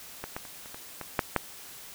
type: clicks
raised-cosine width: 0.5 ms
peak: -19 / -18 / -30 / -30 / -26 / -21 / -8 / -8 dBFS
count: 8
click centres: 0.24 / 0.365 / 0.452 / 0.659 / 0.745 / 1.013 / 1.192 / 1.363 s
effects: white hiss -46 dBFS RMS until 1.94 s